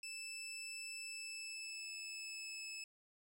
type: tone with pitch glide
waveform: 20% pulse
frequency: 2637 to 2605 Hz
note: E7 to E7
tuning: 0 to -21 cents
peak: -40 dBFS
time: 0.03-2.84 s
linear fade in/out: 2 ms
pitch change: -21 cents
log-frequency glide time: 0.99-2.57 s
effects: none